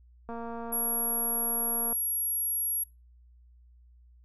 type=click train; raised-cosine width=1 ms; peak=-26 dBFS; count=381; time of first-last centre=0.29-1.928 s; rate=232 Hz
type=tone; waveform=sine; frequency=11280 Hz; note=F9; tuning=16 cents sharp; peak=-28 dBFS; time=0.72-2.84 s; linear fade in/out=10 ms
effects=noise-tail reverb RT60 0.2 s tail -20 dB re dry + added 60 Hz sine -54 dBFS peak until 4.24 s